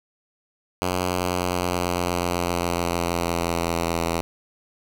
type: tone with pitch glide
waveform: 5% pulse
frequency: 90.6 to 84.05 Hz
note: F#2 to E2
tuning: -36 to +34 cents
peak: -11 dBFS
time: 0.82-4.21 s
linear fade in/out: 0 ms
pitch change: -130 cents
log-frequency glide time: 0.94-4 s
effects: none